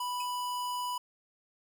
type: tone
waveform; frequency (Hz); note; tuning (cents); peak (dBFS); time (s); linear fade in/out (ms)
square; 987.8; B5; 0; -33; 0-0.98; 5
type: tone with exponential decay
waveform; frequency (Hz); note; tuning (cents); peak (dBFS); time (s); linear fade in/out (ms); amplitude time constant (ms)
sawtooth; 2548; D#7; +41; -34; 0.2-0.29; 5; 18
effects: none